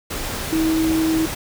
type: tone in noise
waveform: sine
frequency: 320.4 Hz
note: E4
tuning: 49 cents flat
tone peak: -16 dBFS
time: 0.52-1.26 s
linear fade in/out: 10 ms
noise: pink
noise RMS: -27 dBFS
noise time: 0.1-1.35 s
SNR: +8 dB
effects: none

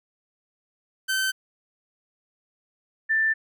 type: tone pair in turn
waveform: sawtooth / sine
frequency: 1540 / 1773.9 Hz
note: G6 / A6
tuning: -31 / +14 cents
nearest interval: major second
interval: 245 cents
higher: second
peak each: -19 dBFS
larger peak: neither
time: 1.08-1.32 / 3.09-3.34 s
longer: second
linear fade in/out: 20 ms
effects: none

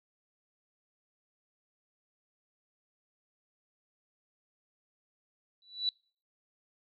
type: tone with exponential growth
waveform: sine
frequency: 3951 Hz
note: B7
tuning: in tune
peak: -24 dBFS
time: 5.62-5.89 s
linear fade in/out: 1 ms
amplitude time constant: 57 ms
effects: noise-tail reverb RT60 0.4 s tail -26 dB re dry

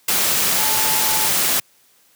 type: tone in noise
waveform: sine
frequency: 871 Hz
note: A5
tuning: 18 cents flat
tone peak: -26 dBFS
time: 0.58-1.28 s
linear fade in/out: 5 ms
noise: white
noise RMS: -18 dBFS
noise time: 0.08-1.6 s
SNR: -11 dB
effects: white hiss -56 dBFS RMS until 2.15 s + high-pass 100 Hz 12 dB/octave

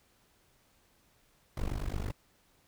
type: noise with amplitude modulation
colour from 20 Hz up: brown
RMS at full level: -31 dBFS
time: 1.57-2.12 s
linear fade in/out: 2 ms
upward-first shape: sine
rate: 49.1 Hz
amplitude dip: 95%
effects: pink hiss -68 dBFS RMS until 2.67 s

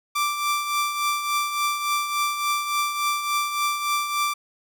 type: tone with tremolo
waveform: sawtooth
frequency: 1174.7 Hz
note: D6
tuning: in tune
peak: -16 dBFS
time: 0.15-4.34 s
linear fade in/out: 10 ms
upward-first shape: triangle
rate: 3.5 Hz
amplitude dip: 60%
effects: none

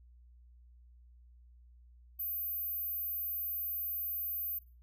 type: tone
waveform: sine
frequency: 14380 Hz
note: A9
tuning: 36 cents sharp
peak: -34 dBFS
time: 2.19-4.59 s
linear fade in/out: 10 ms
effects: noise-tail reverb RT60 0.3 s tail -18 dB re dry + added 60 Hz sine -56 dBFS peak until 4.82 s

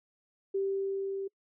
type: tone with level ramp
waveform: sine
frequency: 390.7 Hz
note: G4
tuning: 6 cents flat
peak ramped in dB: -27 to -33 dBFS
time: 0.54-1.28 s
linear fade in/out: 10 ms
effects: noise-tail reverb RT60 0.1 s tail -26 dB re dry

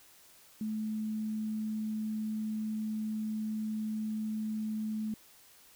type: tone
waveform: sine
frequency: 216.3 Hz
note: A3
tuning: 29 cents flat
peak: -32 dBFS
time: 0.61-5.14 s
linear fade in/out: 2 ms
effects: white hiss -59 dBFS RMS until 5.75 s

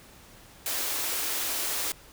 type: high-pass noise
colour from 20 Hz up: white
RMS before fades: -30 dBFS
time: 0.66-1.92 s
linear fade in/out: 2 ms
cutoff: 260 Hz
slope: 96 dB/octave
effects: pink hiss -52 dBFS RMS until 2.12 s

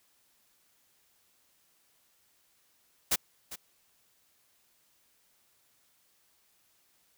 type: noise with echo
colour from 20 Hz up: white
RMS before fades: -26 dBFS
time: 3.11-3.16 s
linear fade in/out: 10 ms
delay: 400 ms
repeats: 1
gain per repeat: -15 dB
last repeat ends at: 3.56 s
effects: white hiss -69 dBFS RMS until 7.17 s

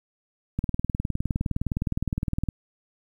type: click train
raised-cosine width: 5 ms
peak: -13 dBFS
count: 38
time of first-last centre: 0.59-2.487 s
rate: 19.5 Hz
effects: 9-bit

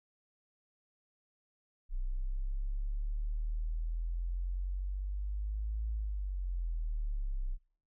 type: exponential two-way sweep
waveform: sine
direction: up then down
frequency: 30.87 to 54.6 to 30.87 Hz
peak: -32 dBFS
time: 1.89-7.58 s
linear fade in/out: 50 ms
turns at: 5.9 s
effects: noise-tail reverb RT60 0.5 s tail -20 dB re dry

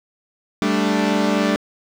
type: chord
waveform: sawtooth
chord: G suspended second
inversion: none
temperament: equal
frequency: 196 / 220 / 293.7 Hz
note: G3 / A3 / D4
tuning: 0 / 0 / 0 cents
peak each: -17 dBFS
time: 0.62-1.56 s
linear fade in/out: 0 ms
effects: low-pass 6000 Hz 12 dB/octave + 8-bit

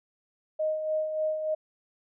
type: tone with tremolo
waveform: sine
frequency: 622.3 Hz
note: D#5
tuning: in tune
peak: -24 dBFS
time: 0.59-1.55 s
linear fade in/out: 10 ms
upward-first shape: sine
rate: 3.4 Hz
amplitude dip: 50%
effects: none

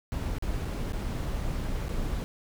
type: noise with dropouts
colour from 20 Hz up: brown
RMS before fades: -31 dBFS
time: 0.12-2.24 s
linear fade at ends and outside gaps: 0 ms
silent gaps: 0.384-0.424 / 0.649-0.653 / 0.922-0.932 / 1.883-1.892 s
effects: none

